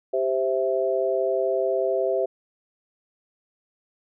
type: chord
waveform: sine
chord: C major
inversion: second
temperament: equal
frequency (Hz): 392 / 523.3 / 659.3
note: G4 / C5 / E5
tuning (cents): 0 / 0 / 0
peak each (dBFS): -25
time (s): 0.13-2.26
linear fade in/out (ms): 10
effects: none